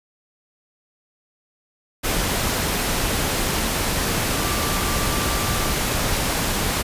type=tone in noise; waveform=sine; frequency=1174.7 Hz; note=D6; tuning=in tune; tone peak=-31 dBFS; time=4.34-5.74 s; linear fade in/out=20 ms; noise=pink; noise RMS=-22 dBFS; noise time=2.03-6.83 s; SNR=-12 dB; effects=resampled to 32000 Hz